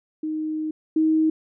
sine tone pair in turn, 311.1 / 315.6 Hz, D#4 / D#4, 0 / +25 cents, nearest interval unison, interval 25 cents, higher second, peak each -24 / -16 dBFS, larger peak second, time 0.23-0.71 / 0.96-1.3 s, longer first, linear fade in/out 5 ms, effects none

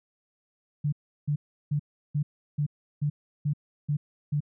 sine tone bursts, 146.83 Hz, D3, in tune, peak -23 dBFS, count 9, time 0.84-4.405 s, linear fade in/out 10 ms, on 85 ms, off 350 ms, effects none

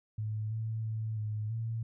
sine tone with pitch steps, 107.8 / 111.2 / 110.1 / 106.9 / 113.5 Hz, A2 / A2 / A2 / A2 / A#2, -35 / +19 / +2 / -49 / -46 cents, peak -32 dBFS, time 0.18-1.83 s, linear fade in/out 5 ms, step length 330 ms, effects none

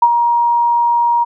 sine tone with ADSR envelope, 946 Hz, A#5, 25 cents sharp, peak -3 dBFS, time 0.02-1.25 s, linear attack 6 ms, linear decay 51 ms, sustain -7 dB, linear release 23 ms, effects none

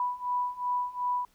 sine beating tone pair, 985 / 987.7 Hz, B5 / B5, -5 / 0 cents, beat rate 2.7 Hz, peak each -32 / -30 dBFS, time 0-1.25 s, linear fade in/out 2 ms, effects pink hiss -66 dBFS RMS until 1.34 s

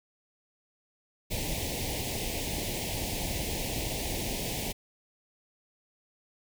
pink band-stop noise, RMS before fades -33 dBFS, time 1.3-4.73 s, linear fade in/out 20 ms, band 870 to 2000 Hz, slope 48 dB/octave, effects none

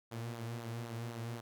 sawtooth tone with flanger, 116.6 Hz, A#2, 1 cent sharp, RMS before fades -42 dBFS, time 0.11-1.41 s, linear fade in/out 10 ms, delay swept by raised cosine 0.37 to 5.57 ms, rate 3.9 Hz, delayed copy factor -0.5, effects none

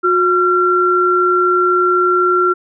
sine tone pair together, 362 / 1366 Hz, F#4 / F6, -38 / -39 cents, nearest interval octave + major seventh, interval 2299 cents, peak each -14 / -12 dBFS, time 0.03-2.54 s, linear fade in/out 20 ms, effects none

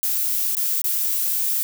violet noise with dropouts, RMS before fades -22 dBFS, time 0.03-1.63 s, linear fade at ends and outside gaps 0 ms, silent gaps 0.551-0.569 / 0.817-0.842 s, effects none

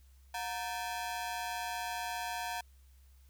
sawtooth ring-modulated tone, 825 Hz, G#5, 12 cents flat, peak -29 dBFS, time 0.34-2.61 s, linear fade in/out 5 ms, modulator 104 Hz, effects added 66 Hz sine -57 dBFS peak until 3.29 s + white hiss -71 dBFS RMS until 3.29 s

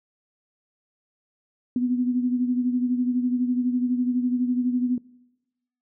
sine beating tone pair, 246.9 / 258.9 Hz, B3 / C4, 0 / -18 cents, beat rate 12 Hz, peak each -21 / -29 dBFS, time 1.76-4.98 s, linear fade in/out 2 ms, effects noise-tail reverb RT60 1.0 s tail -23 dB re dry

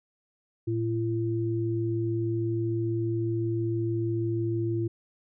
sine tone pair together, 113.3 / 339.5 Hz, A#2 / F4, -49 / -49 cents, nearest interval octave + perfect fifth, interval 1900 cents, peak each -28 dBFS, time 0.67-4.88 s, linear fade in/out 10 ms, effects none

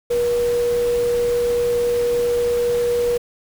sine tone in noise, 480 Hz, B4, 49 cents flat, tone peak -16 dBFS, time 0.1-3.18 s, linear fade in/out 10 ms, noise pink, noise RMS -33 dBFS, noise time 0.1-3.18 s, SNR +14 dB, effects none

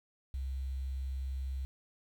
sine tone with quantisation, 66.1 Hz, C2, 18 cents sharp, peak -34 dBFS, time 0.34-1.65 s, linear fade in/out 0 ms, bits 10, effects none

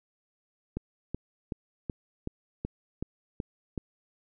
click train, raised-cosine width 3 ms, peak -19 dBFS, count 9, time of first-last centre 0.77-3.778 s, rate 2.66 Hz, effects none

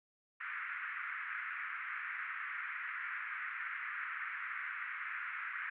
pink band-pass noise, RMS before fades -42 dBFS, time 0.4-5.7 s, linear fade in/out 10 ms, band 1300 to 2200 Hz, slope 48 dB/octave, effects none

